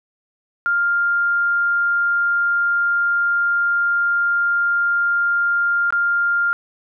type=tone with dropouts; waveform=sine; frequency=1400 Hz; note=F6; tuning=4 cents sharp; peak=-15 dBFS; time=0.66-6.53 s; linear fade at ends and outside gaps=0 ms; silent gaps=5.905-5.925 s; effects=none